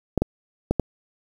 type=clicks; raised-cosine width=2 ms; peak=-6 dBFS; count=4; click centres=0.177 / 0.22 / 0.71 / 0.797 s; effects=7-bit